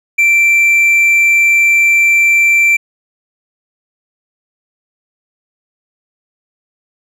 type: tone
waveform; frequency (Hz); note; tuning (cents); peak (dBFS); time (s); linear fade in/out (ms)
triangle; 2347; D7; -2; -5; 0.18-2.77; 10
effects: none